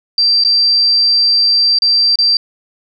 sine tone with dropouts, 4699 Hz, D8, in tune, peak -8 dBFS, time 0.18-2.37 s, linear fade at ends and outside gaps 2 ms, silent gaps 0.438-0.448 / 1.787-1.82 / 2.157-2.187 s, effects none

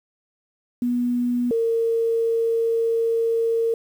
sine tone pair in turn, 243.6 / 457.6 Hz, B3 / A#4, -24 / -32 cents, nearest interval major seventh, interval 1092 cents, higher second, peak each -19 / -18 dBFS, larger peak second, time 0.82-1.51 / 1.51-3.74 s, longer second, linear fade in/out 2 ms, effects 8-bit

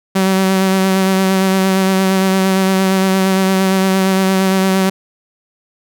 sawtooth tone with vibrato, 190.4 Hz, F#3, 50 cents sharp, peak -7 dBFS, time 0.15-4.9 s, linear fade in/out 10 ms, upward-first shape sine, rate 8.7 Hz, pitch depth 19 cents each way, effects none

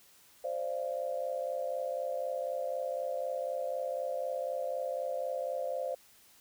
sine tone cluster, 524 / 588 / 686 Hz, C5 / D5 / F5, +2 / +2 / -31 cents, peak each -35 / -37 / -39 dBFS, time 0.44-5.95 s, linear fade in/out 5 ms, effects white hiss -61 dBFS RMS until 6.4 s

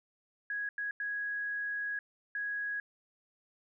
sine tone bursts at uneven times, 1661 Hz, G#6, in tune, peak -33 dBFS, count 4, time 0.5-0.69 / 0.78-0.91 / 1-1.99 / 2.35-2.8 s, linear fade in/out 2 ms, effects none

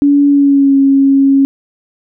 sine tone with pitch glide, 285 to 273.9 Hz, C#4 to C#4, +48 to -21 cents, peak -5 dBFS, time 0.02-1.45 s, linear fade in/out 0 ms, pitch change -69 cents, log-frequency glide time 0.28-0.77 s, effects none

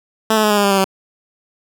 10% pulse tone with pitch steps, 220 / 215.7 / 211.5 / 207.4 / 203.4 / 199.42 / 195.55 / 191.74 Hz, A3 / A3 / G#3 / G#3 / G#3 / G3 / G3 / G3, 0 / -34 / +32 / -2 / -36 / +30 / -4 / -38 cents, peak -4 dBFS, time 0.3-0.844 s, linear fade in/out 5 ms, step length 68 ms, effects none

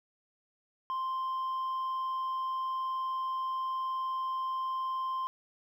triangle tone with hard clipping, 1046.5 Hz, C6, in tune, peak -30 dBFS, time 0.9-5.27 s, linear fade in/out 0 ms, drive 1 dB, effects none

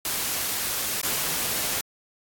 white noise with dropouts, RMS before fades -27 dBFS, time 0.05-1.81 s, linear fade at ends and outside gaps 2 ms, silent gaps 1.015-1.031 s, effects AAC 64 kbps

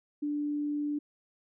sine tone, 293.7 Hz, D4, in tune, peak -29 dBFS, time 0.22-0.99 s, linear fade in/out 10 ms, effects none

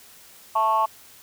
sine chord, A major, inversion second, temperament just, 660 / 880 / 1100 Hz, E5 / A5 / C#6, +2 / 0 / -14 cents, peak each -26 / -20 / -20 dBFS, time 0.55-0.86 s, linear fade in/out 10 ms, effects tanh soft clip ceiling -11 dBFS + white hiss -49 dBFS RMS until 1.22 s

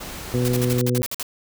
pink noise, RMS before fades -34 dBFS, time 0-0.8 s, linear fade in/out 10 ms
harmonic tone, 123.47 Hz, B2, in tune, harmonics 1 / 2 / 3 / 4, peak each -21 / -24 / -26 / -27 dBFS, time 0.34-1.02 s, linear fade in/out 0 ms
white noise bursts, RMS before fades -28 dBFS, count 10, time 0.45-1.228 s, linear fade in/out 0 ms, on 31 ms, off 52 ms
effects none

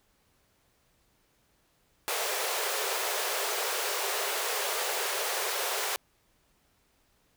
pink high-pass noise, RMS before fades -31 dBFS, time 2.08-5.96 s, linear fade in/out 0 ms, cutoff 380 Hz, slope 96 dB/octave, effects pink hiss -69 dBFS RMS until 7.36 s

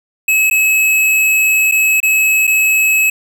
square tone with dropouts, 2577 Hz, E7, 40 cents flat, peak -10 dBFS, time 0.28-3.1 s, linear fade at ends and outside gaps 5 ms, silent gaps 0.5-0.51 / 1.714-1.72 / 2.003-2.029 / 2.47-2.475 s, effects none

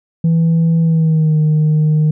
sine tone with pitch glide, 164.81 to 153.77 Hz, E3 to D#3, 0 to -20 cents, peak -7 dBFS, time 0.24-2.11 s, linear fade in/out 5 ms, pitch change -120 cents, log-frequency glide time 0.81-1.38 s, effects tanh soft clip ceiling -8 dBFS

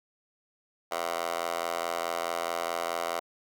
10% pulse tone with high-pass filter, 84.7 Hz, E2, 48 cents sharp, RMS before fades -32 dBFS, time 0.91-3.2 s, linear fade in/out 10 ms, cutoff 750 Hz, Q 4.6, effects none

